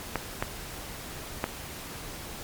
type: clicks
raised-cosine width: 0.5 ms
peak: -11 dBFS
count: 3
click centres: 0.157 / 0.425 / 1.441 s
effects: pink hiss -40 dBFS RMS until 2.43 s + MP3 96 kbps